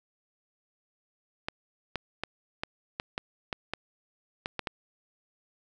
clicks, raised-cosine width 0.3 ms, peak -15 dBFS, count 11, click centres 1.485 / 1.957 / 2.236 / 2.635 / 2.999 / 3.179 / 3.528 / 3.736 / 4.459 / 4.593 / 4.672 s, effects none

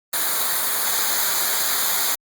white noise with comb filter, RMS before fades -21 dBFS, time 0.13-2.15 s, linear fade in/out 5 ms, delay 0.36 ms, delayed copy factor -0.8, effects Opus 32 kbps

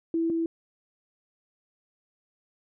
sine tone pair in turn, 330 / 330 Hz, E4 / E4, +2 / +2 cents, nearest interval unison, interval 0 cents, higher neither, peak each -23 / -24 dBFS, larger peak first, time 0.14-0.3 / 0.3-0.46 s, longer neither, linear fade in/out 2 ms, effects none

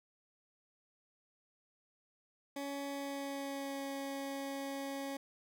20% pulse tone with pitch glide, 280.1 to 275.4 Hz, C#4 to C#4, +18 to -11 cents, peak -34 dBFS, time 2.56-5.17 s, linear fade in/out 5 ms, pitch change -29 cents, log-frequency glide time 2.88-3.83 s, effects none

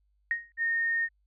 sine tone with exponential decay, 1864.7 Hz, A#6, in tune, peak -22 dBFS, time 0.31-0.52 s, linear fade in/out 1 ms, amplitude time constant 44 ms
sine tone, 1840 Hz, A#6, 23 cents flat, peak -25 dBFS, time 0.57-1.09 s, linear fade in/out 50 ms
effects added 50 Hz sine -67 dBFS peak until 1.26 s

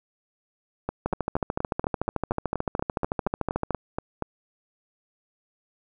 two click trains, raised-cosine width 1 ms, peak -13 / -11 dBFS, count 15 / 37, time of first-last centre 0.89-4.223 / 1.06-3.707 s, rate 4.2 / 13.6 Hz, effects none

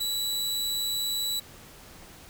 sawtooth tone, 3935 Hz, B7, 7 cents flat, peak -24 dBFS, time 0-1.4 s, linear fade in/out 10 ms, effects pink hiss -49 dBFS RMS until 2.29 s

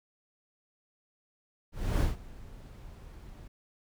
brown noise with ADSR envelope, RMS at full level -25 dBFS, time 1.72-3.48 s, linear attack 290 ms, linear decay 150 ms, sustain -22 dB, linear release 8 ms, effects none

